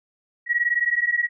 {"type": "beating tone pair", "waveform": "sine", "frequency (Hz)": [1904, 1923], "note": ["A#6", "B6"], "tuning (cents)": [36, -47], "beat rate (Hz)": 19, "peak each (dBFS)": -22, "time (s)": [0.46, 1.29], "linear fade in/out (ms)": 50, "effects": []}